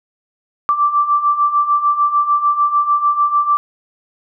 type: beating tone pair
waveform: sine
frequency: 1166 / 1172.7 Hz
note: D6 / D6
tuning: -13 / -3 cents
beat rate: 6.7 Hz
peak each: -18 / -13 dBFS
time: 0.69-3.57 s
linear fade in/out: 0 ms
effects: none